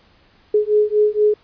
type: beating tone pair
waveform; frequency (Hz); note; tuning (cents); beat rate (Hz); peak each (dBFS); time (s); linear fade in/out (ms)
sine; 419.5 / 423.7; G#4 / G#4; +17 / +35; 4.2; -16; 0.54-1.34; 5
effects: pink hiss -54 dBFS RMS until 1.43 s + resampled to 11025 Hz